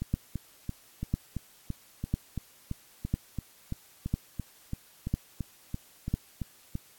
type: two click trains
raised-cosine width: 5 ms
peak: -14 / -20 dBFS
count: 7 / 21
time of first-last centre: 0.14-6.14 / 0.02-6.754 s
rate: 1 / 2.97 Hz
effects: white hiss -58 dBFS RMS until 6.98 s + AAC 64 kbps